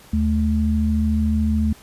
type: tone pair together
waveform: sine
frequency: 76.8 / 216.7 Hz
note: D#2 / A3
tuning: -22 / -26 cents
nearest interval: octave + tritone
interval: 1796 cents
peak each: -19 dBFS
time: 0.13-1.73 s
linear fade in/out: 5 ms
effects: pink hiss -47 dBFS RMS until 1.82 s + resampled to 32000 Hz